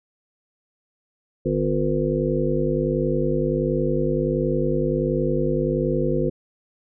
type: harmonic tone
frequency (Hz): 50.7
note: G#1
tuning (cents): -41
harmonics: 1 / 3 / 5 / 7 / 9 / 10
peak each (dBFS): -30 / -25 / -27 / -25 / -27 / -26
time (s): 1.45-6.3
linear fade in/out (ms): 10
effects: none